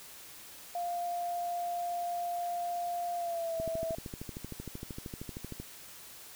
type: tone with pitch glide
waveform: sine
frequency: 698.5 to 655.5 Hz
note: F5 to E5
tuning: 0 to -10 cents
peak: -32 dBFS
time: 0.75-3.95 s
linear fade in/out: 2 ms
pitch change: -110 cents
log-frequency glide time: 3.15-3.58 s
type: click train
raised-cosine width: 3 ms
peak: -27 dBFS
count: 27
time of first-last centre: 3.6-5.6 s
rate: 13 Hz
effects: white hiss -50 dBFS RMS until 6.35 s